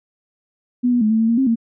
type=tone with pitch steps; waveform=sine; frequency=246.2 / 243.1 / 214.5 / 221.7 / 225 / 231.6 / 266.5 / 229.1 Hz; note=B3 / B3 / A3 / A3 / A3 / A#3 / C4 / A#3; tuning=-5 / -27 / -44 / +13 / +39 / -11 / +32 / -30 cents; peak=-13 dBFS; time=0.83-1.558 s; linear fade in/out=20 ms; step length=91 ms; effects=none